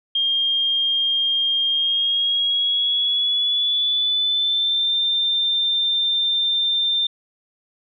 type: tone with pitch glide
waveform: sine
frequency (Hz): 3217 to 3590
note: G7 to A7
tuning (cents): +44 to +34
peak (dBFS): -17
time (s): 0.15-7.07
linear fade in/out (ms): 5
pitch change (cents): +190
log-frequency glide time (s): 1.69-4.96
effects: none